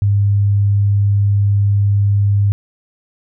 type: tone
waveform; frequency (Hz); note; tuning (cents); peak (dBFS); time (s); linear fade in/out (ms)
sine; 101.1; G#2; -46; -10; 0.02-2.52; 0
effects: none